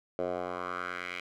10% pulse tone with band-pass filter sweep, 89.5 Hz, F2, 43 cents sharp, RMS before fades -36 dBFS, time 0.19-1.2 s, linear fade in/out 0 ms, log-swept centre 560 to 2400 Hz, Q 2.7, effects none

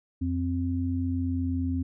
sine tone pair together, 87.02 / 261.6 Hz, F2 / C4, -6 / 0 cents, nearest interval octave + perfect fifth, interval 1906 cents, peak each -28 dBFS, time 0.21-1.83 s, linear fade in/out 10 ms, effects none

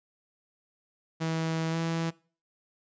sawtooth tone with pitch glide, 162.1 to 164.93 Hz, E3 to E3, -29 to +1 cents, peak -24 dBFS, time 1.2-2.11 s, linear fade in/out 20 ms, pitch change +30 cents, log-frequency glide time 1.7-1.76 s, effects noise-tail reverb RT60 0.4 s tail -22 dB re dry + resampled to 16000 Hz

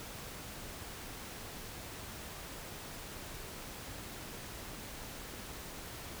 silence, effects pink hiss -46 dBFS RMS until 6.2 s

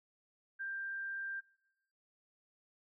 sine tone, 1584 Hz, G6, 18 cents sharp, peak -38 dBFS, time 0.59-1.41 s, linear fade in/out 20 ms, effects noise-tail reverb RT60 0.9 s tail -24 dB re dry

